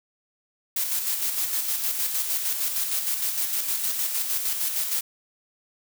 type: noise with tremolo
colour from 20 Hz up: blue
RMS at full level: -25 dBFS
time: 0.76-5.01 s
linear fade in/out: 5 ms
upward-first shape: square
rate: 6.5 Hz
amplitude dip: 40%
effects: none